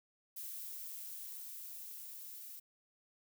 violet noise with level ramp, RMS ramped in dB -45 to -50 dBFS, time 0.36-2.6 s, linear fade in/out 10 ms, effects none

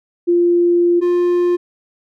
sine / triangle tone pair in turn, 347.5 / 352.4 Hz, F4 / F4, -9 / +16 cents, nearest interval unison, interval 25 cents, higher second, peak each -10 / -10 dBFS, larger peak neither, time 0.27-1.01 / 1.01-1.57 s, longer first, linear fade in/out 20 ms, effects none

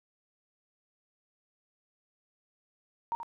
sine tone with echo, 930 Hz, A#5, 4 cents flat, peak -28 dBFS, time 3.12-3.15 s, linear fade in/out 0 ms, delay 81 ms, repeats 1, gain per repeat -9 dB, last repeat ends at 3.231 s, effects none

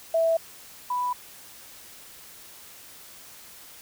sine tone pair in turn, 657 / 989.2 Hz, E5 / B5, -6 / +3 cents, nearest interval perfect fifth, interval 709 cents, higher second, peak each -19 / -24 dBFS, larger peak first, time 0.14-0.37 / 0.9-1.13 s, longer neither, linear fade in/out 5 ms, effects white hiss -47 dBFS RMS until 3.81 s

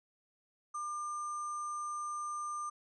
sine tone with sample-and-hold, 1200 Hz, D6, 37 cents sharp, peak -36 dBFS, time 0.74-2.7 s, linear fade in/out 10 ms, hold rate 7350 Hz, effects resampled to 22050 Hz

